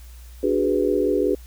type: chord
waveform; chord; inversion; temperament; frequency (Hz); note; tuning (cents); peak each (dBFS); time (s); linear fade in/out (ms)
sine; G# half-diminished seventh; second; equal; 293.7 / 370 / 415.3 / 493.9; D4 / F#4 / G#4 / B4; 0 / 0 / 0 / 0; -24 / -23 / -22 / -24; 0.43-1.35; 5
effects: added 60 Hz sine -39 dBFS peak until 1.46 s + white hiss -52 dBFS RMS until 1.46 s